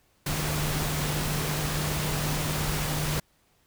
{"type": "tone in noise", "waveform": "sine", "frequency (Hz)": 150.5, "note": "D3", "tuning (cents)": 43, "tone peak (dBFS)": -30, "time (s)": [0.26, 3.2], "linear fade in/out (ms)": 5, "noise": "pink", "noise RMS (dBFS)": -30, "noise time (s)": [0.26, 3.2], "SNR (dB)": -3, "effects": ["pink hiss -66 dBFS RMS until 3.66 s"]}